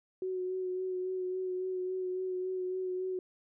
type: tone with vibrato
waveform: sine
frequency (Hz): 370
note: F#4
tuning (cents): 0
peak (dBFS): -32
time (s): 0.22-3.19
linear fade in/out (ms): 2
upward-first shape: sine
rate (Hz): 3.6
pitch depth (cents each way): 20
effects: none